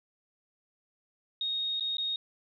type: tone with dropouts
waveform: sine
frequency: 3729 Hz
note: A#7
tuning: in tune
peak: -29 dBFS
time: 1.41-2.16 s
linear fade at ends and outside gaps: 2 ms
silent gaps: 1.798-1.807 / 1.97-1.982 s
effects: none